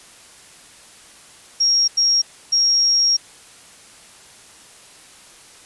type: tone bursts at uneven times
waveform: sine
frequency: 5588 Hz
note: F8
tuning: in tune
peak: -13 dBFS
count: 3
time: 1.6-1.88 / 1.97-2.22 / 2.52-3.17 s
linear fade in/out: 10 ms
effects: white hiss -45 dBFS RMS until 5.65 s + resampled to 24000 Hz